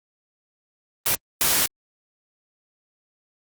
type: noise bursts at uneven times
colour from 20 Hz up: white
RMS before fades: -20 dBFS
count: 2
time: 1.06-1.15 / 1.41-1.66 s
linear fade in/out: 2 ms
effects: Opus 24 kbps